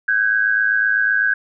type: tone pair together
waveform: sine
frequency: 1527 / 1634.9 Hz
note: G6 / G#6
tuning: -46 / -28 cents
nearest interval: minor second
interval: 118 cents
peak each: -17 dBFS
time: 0.08-1.34 s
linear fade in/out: 5 ms
effects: none